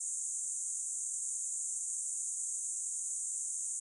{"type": "band-pass noise", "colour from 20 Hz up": "pink", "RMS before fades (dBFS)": -38, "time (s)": [0, 3.8], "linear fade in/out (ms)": 10, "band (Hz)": [6600, 9300], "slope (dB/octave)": 96, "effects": []}